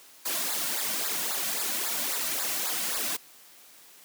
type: noise with flanger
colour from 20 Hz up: white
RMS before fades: -30 dBFS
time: 0.25-3.17 s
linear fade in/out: 10 ms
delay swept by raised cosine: 0.33 to 2.43 ms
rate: 3.7 Hz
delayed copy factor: -0.95
effects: white hiss -53 dBFS RMS until 4.04 s + high-pass 200 Hz 12 dB/octave